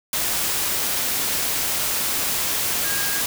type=tone in noise; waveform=sine; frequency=1628 Hz; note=G#6; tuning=35 cents flat; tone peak=-29 dBFS; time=2.84-3.21 s; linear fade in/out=2 ms; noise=white; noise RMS=-23 dBFS; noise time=0.13-3.26 s; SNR=-9 dB; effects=none